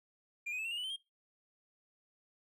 triangle tone with pitch steps, 2398 / 2501 / 2609 / 2721 / 2839 / 2961 / 3088 / 3221 Hz, D7 / D#7 / E7 / F7 / F7 / F#7 / G7 / G7, +36 / +8 / -18 / -46 / +28 / +1 / -27 / +46 cents, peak -35 dBFS, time 0.46-0.964 s, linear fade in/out 10 ms, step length 63 ms, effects noise-tail reverb RT60 0.2 s tail -20 dB re dry

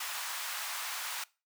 pink high-pass noise, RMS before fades -38 dBFS, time 0-1.24 s, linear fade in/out 5 ms, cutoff 910 Hz, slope 24 dB/octave, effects noise-tail reverb RT60 0.3 s tail -22 dB re dry

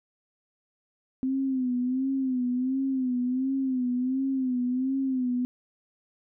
sine tone with vibrato, 257.9 Hz, C4, 25 cents flat, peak -24 dBFS, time 1.23-5.45 s, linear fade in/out 0 ms, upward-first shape sine, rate 1.4 Hz, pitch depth 78 cents each way, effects none

